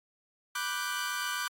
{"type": "chord", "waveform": "sawtooth", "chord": "G major seventh", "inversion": "first", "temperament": "equal", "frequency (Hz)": [987.8, 1174.7, 1480, 1568], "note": ["B5", "D6", "F#6", "G6"], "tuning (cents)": [0, 0, 0, 0], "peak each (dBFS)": [-37, -33, -32, -34], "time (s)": [0.55, 1.48], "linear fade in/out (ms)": 5, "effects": ["AAC 64 kbps"]}